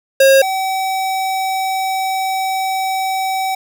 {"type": "tone pair in turn", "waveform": "square", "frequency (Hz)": [540, 763.7], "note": ["C#5", "G5"], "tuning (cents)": [-45, -45], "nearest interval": "tritone", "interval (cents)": 600, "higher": "second", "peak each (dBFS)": [-7, -17], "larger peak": "first", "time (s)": [[0.2, 0.42], [0.42, 3.55]], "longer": "second", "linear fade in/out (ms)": 5, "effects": []}